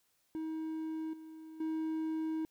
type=tone with level steps; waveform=triangle; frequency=317.6 Hz; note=D#4; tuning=36 cents sharp; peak=-34 / -45 / -31 dBFS; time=0.35-2.45 s; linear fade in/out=0 ms; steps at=1.13 / 1.6 s; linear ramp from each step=5 ms; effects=white hiss -75 dBFS RMS until 2.5 s